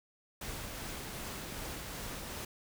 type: noise with tremolo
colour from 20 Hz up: pink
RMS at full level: -41 dBFS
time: 0.41-2.45 s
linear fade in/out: 5 ms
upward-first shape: triangle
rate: 2.6 Hz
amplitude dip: 25%
effects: none